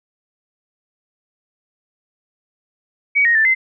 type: tone with pitch steps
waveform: sine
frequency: 2262 / 1869 / 1770 / 2066 Hz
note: C#7 / A#6 / A6 / C7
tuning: +34 / +4 / +10 / -22 cents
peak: -11 dBFS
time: 3.15-3.55 s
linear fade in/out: 20 ms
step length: 100 ms
effects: none